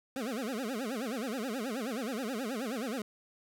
25% pulse tone with vibrato, 239.6 Hz, A#3, 48 cents sharp, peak -30 dBFS, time 0.16-3.02 s, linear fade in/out 2 ms, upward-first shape sine, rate 9.4 Hz, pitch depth 250 cents each way, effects none

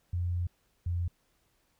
sine tone pair in turn, 87.9 / 86.99 Hz, F2 / F2, +12 / -6 cents, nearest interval unison, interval 18 cents, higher first, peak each -28 dBFS, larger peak neither, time 0.13-0.47 / 0.86-1.08 s, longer first, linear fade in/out 5 ms, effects pink hiss -72 dBFS RMS until 1.79 s

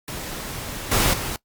pink noise with level steps, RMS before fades -32 / -19 / -28 dBFS, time 0.08-1.36 s, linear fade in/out 0 ms, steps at 0.91 / 1.13 s, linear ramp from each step 10 ms, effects noise-tail reverb RT60 0.1 s tail -22 dB re dry + Opus 48 kbps

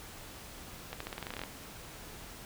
accelerating click train, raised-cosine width 0.3 ms, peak -22 dBFS, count 13, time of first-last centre 0.93-1.437 s, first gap 74 ms, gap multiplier 0.89, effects pink hiss -48 dBFS RMS until 2.45 s

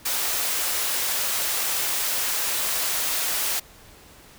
white high-pass noise, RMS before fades -25 dBFS, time 0.05-3.6 s, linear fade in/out 10 ms, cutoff 450 Hz, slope 12 dB/octave, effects pink hiss -49 dBFS RMS until 4.38 s

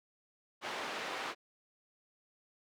pink band-pass noise, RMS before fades -40 dBFS, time 0.61-1.35 s, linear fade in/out 50 ms, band 470 to 3500 Hz, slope 12 dB/octave, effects none

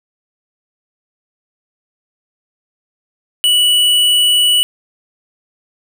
sine tone with tanh clipping, 2948 Hz, F#7, 7 cents flat, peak -10 dBFS, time 3.44-4.63 s, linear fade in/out 0 ms, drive 17 dB, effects none

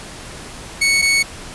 sawtooth tone pair in turn, 2217 / 2217 Hz, C#7 / C#7, 0 / 0 cents, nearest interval unison, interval 0 cents, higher neither, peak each -9 dBFS, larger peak neither, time 0.81-1.02 / 1.02-1.23 s, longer neither, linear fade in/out 10 ms, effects pink hiss -34 dBFS RMS until 1.54 s + resampled to 24000 Hz

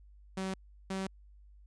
sawtooth tone pair in turn, 190 / 191.32 Hz, F#3 / G3, +46 / -42 cents, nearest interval unison, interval 12 cents, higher second, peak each -30 / -30 dBFS, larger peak neither, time 0.37-0.54 / 0.9-1.07 s, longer neither, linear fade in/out 5 ms, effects added 50 Hz sine -54 dBFS peak until 1.66 s + resampled to 22050 Hz

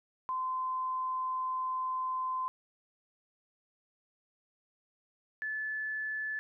sine tone pair in turn, 1031 / 1733.9 Hz, C6 / A6, -26 / -26 cents, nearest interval major sixth, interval 900 cents, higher second, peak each -31 / -33 dBFS, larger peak first, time 0.29-2.48 / 5.42-6.39 s, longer first, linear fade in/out 0 ms, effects none

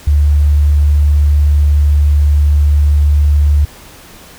sine tone, 73.3 Hz, D2, 3 cents flat, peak -6 dBFS, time 0.07-3.65 s, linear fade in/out 5 ms, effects pink hiss -37 dBFS RMS until 4.38 s

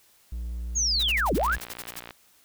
triangle tone, 58.8 Hz, A#1, 16 cents sharp, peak -28 dBFS, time 0.32-1.58 s, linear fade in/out 5 ms
sine linear two-way sweep, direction down then up, 6780 to 146.83 to 1784 Hz, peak -22 dBFS, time 0.75-1.56 s, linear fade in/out 20 ms, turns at 1.34 s
white noise bursts, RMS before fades -37 dBFS, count 12, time 0.99-2.001 s, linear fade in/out 10 ms, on 43 ms, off 45 ms
click train, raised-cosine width 0.3 ms, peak -23 dBFS, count 44, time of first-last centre 1.38-2.108 s, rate 59.1 Hz
effects white hiss -60 dBFS RMS until 2.44 s

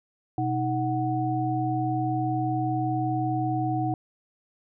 sine tone cluster, 125 / 314.7 / 740 Hz, B2 / D#4 / F#5, +21 / +20 / 0 cents, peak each -28 dBFS, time 0.38-3.94 s, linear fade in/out 2 ms, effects none

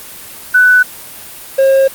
sine / triangle tone pair in turn, 1493 / 538.3 Hz, F#6 / C5, +15 / +49 cents, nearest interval octave + tritone, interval 1766 cents, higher first, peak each -4 dBFS, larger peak neither, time 0.54-0.83 / 1.58-1.88 s, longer second, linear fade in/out 10 ms, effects white hiss -31 dBFS RMS until 1.94 s + Opus 32 kbps

